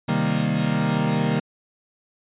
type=chord; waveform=40% pulse; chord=C minor seventh; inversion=none; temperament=equal; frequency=130.81 / 155.56 / 196 / 233.1 Hz; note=C3 / Eb3 / G3 / Bb3; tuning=0 / 0 / 0 / 0 cents; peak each=-27 / -23 / -25 / -24 dBFS; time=0.08-1.4 s; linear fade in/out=10 ms; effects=resampled to 8000 Hz